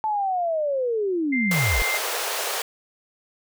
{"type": "linear sweep", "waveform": "sine", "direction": "down", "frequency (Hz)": [880, 36.71], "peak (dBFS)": -21, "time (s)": [0.04, 1.82], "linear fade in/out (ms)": 0}
{"type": "tone", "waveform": "sine", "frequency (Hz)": 2093, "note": "C7", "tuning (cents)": 0, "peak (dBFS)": -23, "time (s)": [1.32, 1.98], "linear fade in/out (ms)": 10}
{"type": "high-pass noise", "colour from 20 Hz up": "pink", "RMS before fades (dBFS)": -27, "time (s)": [1.51, 2.62], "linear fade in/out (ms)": 2, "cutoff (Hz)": 420, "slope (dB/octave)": 48}
{"effects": []}